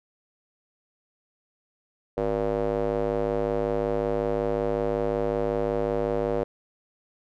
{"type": "tone with band-pass filter", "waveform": "square", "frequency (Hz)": 52.7, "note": "G#1", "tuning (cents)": 26, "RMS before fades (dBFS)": -26, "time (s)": [2.17, 6.44], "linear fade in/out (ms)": 5, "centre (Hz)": 510, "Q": 3, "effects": []}